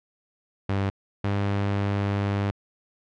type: tone pair in turn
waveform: sawtooth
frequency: 98 / 100.41 Hz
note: G2 / G2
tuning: 0 / +42 cents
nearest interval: unison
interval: 42 cents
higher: second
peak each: -19 dBFS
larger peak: neither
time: 0.69-0.9 / 1.24-2.51 s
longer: second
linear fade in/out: 5 ms
effects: low-pass 3000 Hz 12 dB/octave